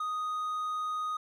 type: tone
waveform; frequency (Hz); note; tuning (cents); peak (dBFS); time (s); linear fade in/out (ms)
triangle; 1244.5; D#6; 0; -29; 0-1.17; 5
effects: none